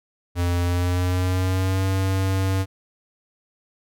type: tone with pitch glide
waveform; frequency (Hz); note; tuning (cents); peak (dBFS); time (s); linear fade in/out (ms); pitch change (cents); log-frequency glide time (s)
square; 87.6 to 95.53; F2 to G2; +6 to -44; -20; 0.35-2.66; 50; +150; 0.63-1.85
effects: none